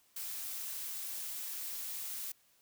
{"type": "noise", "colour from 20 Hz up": "blue", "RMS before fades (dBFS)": -41, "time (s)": [0.16, 2.32], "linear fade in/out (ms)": 5, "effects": ["white hiss -69 dBFS RMS until 2.61 s"]}